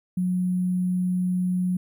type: tone with sample-and-hold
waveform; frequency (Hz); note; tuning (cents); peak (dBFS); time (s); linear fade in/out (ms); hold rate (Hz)
sine; 181.6; F#3; -32; -21; 0.17-1.77; 5; 11025
effects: none